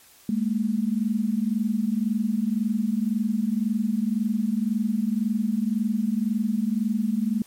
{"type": "tone pair together", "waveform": "sine", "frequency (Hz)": [206.5, 228.4], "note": ["G#3", "A#3"], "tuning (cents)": [-10, -35], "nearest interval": "major second", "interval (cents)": 175, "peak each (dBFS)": [-24, -24], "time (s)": [0.29, 7.42], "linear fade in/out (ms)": 2, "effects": ["white hiss -53 dBFS RMS until 7.46 s", "MP3 64 kbps"]}